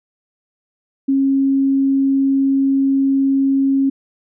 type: tone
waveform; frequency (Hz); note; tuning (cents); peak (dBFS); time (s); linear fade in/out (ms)
sine; 271.9; C#4; -33; -12; 1.08-3.9; 10
effects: none